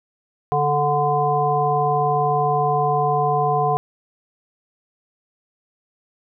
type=harmonic tone; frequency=146.6 Hz; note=D3; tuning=3 cents flat; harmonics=1 / 3 / 5 / 7; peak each=-24 / -23 / -19 / -23 dBFS; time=0.52-3.77 s; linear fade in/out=0 ms; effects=none